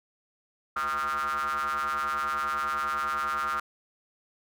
square ring-modulated tone, 72.5 Hz, D2, 22 cents flat, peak -25 dBFS, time 0.76-3.6 s, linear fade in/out 5 ms, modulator 1300 Hz, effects none

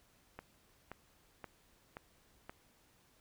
click train, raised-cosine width 0.5 ms, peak -30 dBFS, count 5, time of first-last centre 0.39-2.495 s, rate 1.9 Hz, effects pink hiss -69 dBFS RMS until 3.2 s

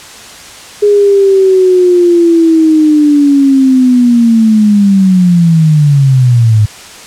sine linear sweep, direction down, 415.3 to 103.83 Hz, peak -3 dBFS, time 0.82-6.66 s, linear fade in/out 10 ms, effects white hiss -30 dBFS RMS until 7.06 s + low-pass 8000 Hz 12 dB/octave

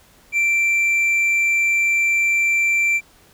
sine tone with hard clipping, 2349 Hz, D7, in tune, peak -16 dBFS, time 0.32-3.01 s, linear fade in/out 50 ms, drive 3 dB, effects pink hiss -52 dBFS RMS until 3.33 s

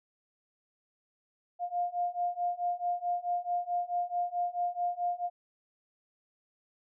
sine beating tone pair, 703 / 707.6 Hz, F5 / F5, +11 / +23 cents, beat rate 4.6 Hz, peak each -33 / -32 dBFS, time 1.59-5.3 s, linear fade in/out 50 ms, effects none

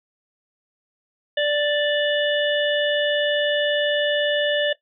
harmonic tone, 587.3 Hz, D5, in tune, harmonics 1 / 3 / 5 / 6, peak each -20 / -25 / -27 / -28 dBFS, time 1.37-4.73 s, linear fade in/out 5 ms, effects noise-tail reverb RT60 0.1 s tail -17 dB re dry

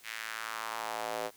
square tone with high-pass filter sweep, 55.8 Hz, A1, 25 cents sharp, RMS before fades -38 dBFS, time 0.03-1.31 s, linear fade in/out 50 ms, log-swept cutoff 2100 to 520 Hz, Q 2.1, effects white hiss -59 dBFS RMS until 1.36 s

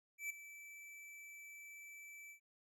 square tone with ADSR envelope, 2317 Hz, D7, 24 cents flat, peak -39 dBFS, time 0.18-2.4 s, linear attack 120 ms, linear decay 8 ms, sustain -14 dB, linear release 95 ms, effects none

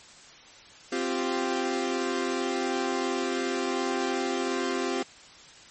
sawtooth chord, C suspended fourth, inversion none, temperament equal, 261.6 / 349.2 / 392 Hz, C4 / F4 / G4, 0 / 0 / 0 cents, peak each -27 dBFS, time 0.92-5.03 s, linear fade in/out 5 ms, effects white hiss -50 dBFS RMS until 5.7 s + MP3 32 kbps

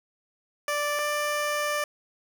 15% pulse tone pair in turn, 587 / 591.4 Hz, D5 / D5, -1 / +12 cents, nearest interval unison, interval 13 cents, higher second, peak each -19 dBFS, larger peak neither, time 0.68-0.99 / 0.99-1.84 s, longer second, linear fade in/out 2 ms, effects none

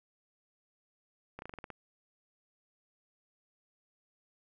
slowing click train, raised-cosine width 0.5 ms, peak -28 dBFS, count 8, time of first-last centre 1.39-1.703 s, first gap 31 ms, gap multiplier 1.12, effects none

